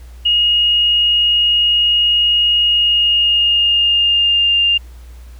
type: tone with pitch glide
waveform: sine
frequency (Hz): 2870 to 2801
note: F7 to F7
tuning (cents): +47 to +4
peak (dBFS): -10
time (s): 0.25-4.78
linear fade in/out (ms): 10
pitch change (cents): -43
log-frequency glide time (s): 2.62-4.57
effects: added 60 Hz sine -33 dBFS peak until 5.39 s + pink hiss -49 dBFS RMS until 5.39 s